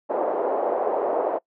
white band-pass noise, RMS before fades -24 dBFS, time 0.09-1.39 s, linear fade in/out 20 ms, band 410 to 720 Hz, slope 24 dB/octave, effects noise-tail reverb RT60 0.1 s tail -23 dB re dry

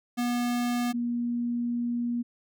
square / sine tone pair in turn, 242.2 / 238.9 Hz, B3 / A#3, -34 / +43 cents, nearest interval unison, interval 23 cents, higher first, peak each -26 dBFS, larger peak neither, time 0.17-0.93 / 0.93-2.23 s, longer second, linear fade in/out 20 ms, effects none

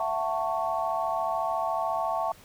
sine chord, F# minor seventh, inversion third, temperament just, 666 / 740 / 888 / 1110 Hz, E5 / F#5 / A5 / C#6, +18 / 0 / +16 / +2 cents, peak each -30 / -32 / -31 / -32 dBFS, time 0-2.32 s, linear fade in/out 2 ms, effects pink hiss -53 dBFS RMS until 2.44 s

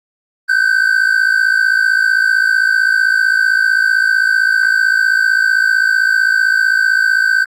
triangle tone pair together, 1512.4 / 1568 Hz, F#6 / G6, +38 / 0 cents, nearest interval minor second, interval 62 cents, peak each -11 dBFS, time 0.48-7.45 s, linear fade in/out 20 ms, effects Opus 24 kbps

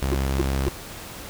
sawtooth tone, 67.3 Hz, C2, 49 cents sharp, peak -18 dBFS, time 0.02-0.69 s, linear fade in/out 0 ms
triangle tone bursts, 349.8 Hz, F4, 3 cents sharp, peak -18 dBFS, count 3, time 0.12-0.686 s, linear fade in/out 2 ms, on 22 ms, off 250 ms
effects pink hiss -38 dBFS RMS until 1.29 s

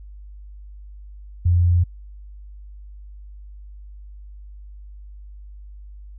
sine tone, 87.31 Hz, F2, in tune, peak -13 dBFS, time 1.45-1.84 s, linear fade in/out 10 ms, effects added 50 Hz sine -37 dBFS peak until 6.18 s

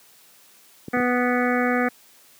clicks, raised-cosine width 3 ms, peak -18 dBFS, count 3, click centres 0.883 / 0.97 / 1.001 s
harmonic tone, 246.9 Hz, B3, in tune, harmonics 1 / 2 / 3 / 5 / 6 / 7 / 8 / 9, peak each -22 / -25 / -27 / -29 / -30 / -30 / -31 / -32 dBFS, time 0.93-1.89 s, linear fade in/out 10 ms
effects white hiss -53 dBFS RMS until 2.39 s + high-pass 150 Hz 12 dB/octave

